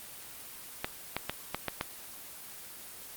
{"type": "clicks", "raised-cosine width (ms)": 0.3, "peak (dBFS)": -14, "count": 6, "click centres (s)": [0.845, 1.166, 1.296, 1.546, 1.683, 1.811], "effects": ["white hiss -46 dBFS RMS until 3.16 s", "Opus 24 kbps"]}